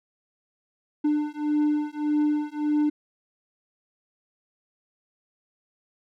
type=beating tone pair; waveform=triangle; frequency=297.7 / 299.4 Hz; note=D4 / D4; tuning=+24 / +33 cents; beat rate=1.7 Hz; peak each=-23 dBFS; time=1.04-2.9 s; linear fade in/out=10 ms; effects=none